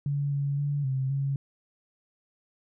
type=tone with pitch steps; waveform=sine; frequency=142.5 / 141.1 / 143.8 / 132.6 / 138.2 Hz; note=C#3 / C#3 / D3 / C3 / C#3; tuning=+48 / +31 / -36 / +23 / -5 cents; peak=-25 dBFS; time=0.06-1.36 s; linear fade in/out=2 ms; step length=260 ms; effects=none